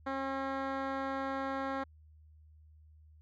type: tone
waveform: 10% pulse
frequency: 270 Hz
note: C#4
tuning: 45 cents flat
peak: -25 dBFS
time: 0.06-1.84 s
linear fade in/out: 10 ms
effects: added 77 Hz sine -56 dBFS peak until 3.21 s + low-pass 2000 Hz 12 dB/octave